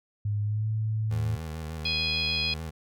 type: tone with pitch glide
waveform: sine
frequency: 103.83 to 109.12 Hz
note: G#2 to A2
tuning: 0 to -14 cents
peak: -25 dBFS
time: 0.25-1.36 s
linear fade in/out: 5 ms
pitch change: +86 cents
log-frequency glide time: 0.42-0.68 s
type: tone with vibrato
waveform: 25% pulse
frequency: 79.2 Hz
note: D#2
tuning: 31 cents sharp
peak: -30 dBFS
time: 1.1-2.71 s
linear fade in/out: 20 ms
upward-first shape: square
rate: 6.7 Hz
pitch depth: 41 cents each way
type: harmonic tone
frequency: 830.6 Hz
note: G#5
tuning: in tune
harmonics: 3 / 4 / 5 / 6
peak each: -30 / -31 / -32 / -33 dBFS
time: 1.85-2.54 s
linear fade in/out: 5 ms
effects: none